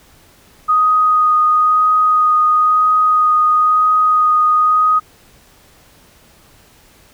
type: tone with vibrato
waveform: sine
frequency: 1244.5 Hz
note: D#6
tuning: in tune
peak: -9 dBFS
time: 0.68-5 s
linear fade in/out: 20 ms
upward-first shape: sine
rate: 1 Hz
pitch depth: 10 cents each way
effects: pink hiss -48 dBFS RMS until 7.13 s